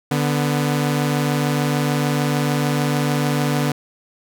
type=tone pair together; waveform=sawtooth; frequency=146.81 / 246.9 Hz; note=D3 / B3; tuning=0 / 0 cents; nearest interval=major sixth; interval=900 cents; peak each=-15 / -18 dBFS; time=0.11-3.72 s; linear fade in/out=5 ms; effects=none